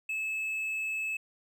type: tone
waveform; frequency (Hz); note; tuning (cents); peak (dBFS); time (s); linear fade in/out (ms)
triangle; 2600; E7; -24; -29; 0.09-1.17; 5
effects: none